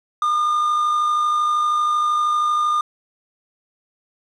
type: tone with amplitude modulation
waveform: triangle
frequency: 1212 Hz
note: D#6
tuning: 46 cents flat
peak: -13 dBFS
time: 0.22-2.81 s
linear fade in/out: 2 ms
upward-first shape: sine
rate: 52.8 Hz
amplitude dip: 30%
effects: resampled to 24000 Hz + 8-bit